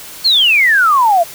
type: exponential sweep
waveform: sine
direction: down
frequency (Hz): 4435 to 648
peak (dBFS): -7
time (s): 0.24-1.24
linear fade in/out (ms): 20
effects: white hiss -32 dBFS RMS until 1.34 s